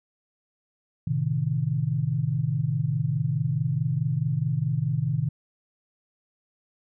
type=chord; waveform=sine; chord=A diminished; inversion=none; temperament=equal with one note detuned; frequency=111.15 / 130.81 / 155.56 Hz; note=A2 / C3 / Eb3; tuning=+18 / 0 / 0 cents; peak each=-30 / -26 / -26 dBFS; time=1.07-5.29 s; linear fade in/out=5 ms; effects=none